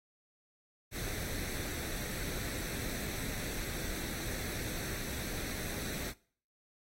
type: noise with comb filter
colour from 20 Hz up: pink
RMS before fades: -39 dBFS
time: 0.91-6.14 s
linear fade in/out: 50 ms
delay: 0.5 ms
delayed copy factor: +0.55
effects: noise-tail reverb RT60 0.5 s tail -22 dB re dry + AAC 48 kbps